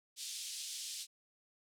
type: band-pass noise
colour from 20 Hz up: pink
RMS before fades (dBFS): -44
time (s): 0.16-1.07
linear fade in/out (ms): 50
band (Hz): 3400 to 10000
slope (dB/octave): 24
effects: none